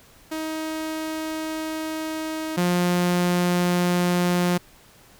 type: tone pair in turn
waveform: sawtooth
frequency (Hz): 315.6 / 177.12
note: D#4 / F3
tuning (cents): +25 / +25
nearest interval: minor seventh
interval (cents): 1000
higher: first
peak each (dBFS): -23 / -15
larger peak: second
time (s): 0.31-2.57 / 2.57-4.58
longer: first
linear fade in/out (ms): 10
effects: pink hiss -52 dBFS RMS until 5.19 s